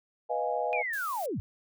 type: chord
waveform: sine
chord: F half-diminished seventh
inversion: second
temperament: equal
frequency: 493.9 / 622.3 / 698.5 / 830.6 Hz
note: Cb5 / Eb5 / F5 / Ab5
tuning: 0 / 0 / 0 / 0 cents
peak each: -33 dBFS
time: 0.29-0.83 s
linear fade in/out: 20 ms
type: linear sweep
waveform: sine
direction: down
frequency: 2489 to 66.6 Hz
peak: -30 dBFS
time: 0.73-1.4 s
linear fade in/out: 0 ms
type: noise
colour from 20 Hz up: blue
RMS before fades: -44 dBFS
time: 0.93-1.26 s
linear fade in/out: 2 ms
effects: none